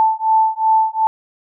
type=beating tone pair; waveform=sine; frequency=880 / 882.7 Hz; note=A5 / A5; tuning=0 / +5 cents; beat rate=2.7 Hz; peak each=-15 dBFS; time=0-1.07 s; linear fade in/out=0 ms; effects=none